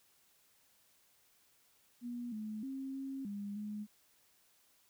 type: tone with pitch steps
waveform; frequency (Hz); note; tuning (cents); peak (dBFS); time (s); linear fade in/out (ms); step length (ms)
sine; 241.2 / 214.9 / 268 / 269.7 / 202.7 / 209.7; B3 / A3 / C4 / C#4 / G#3 / G#3; -41 / -41 / +42 / -47 / -42 / +17; -39; 2.01-3.87; 50; 310
effects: white hiss -70 dBFS RMS until 4.89 s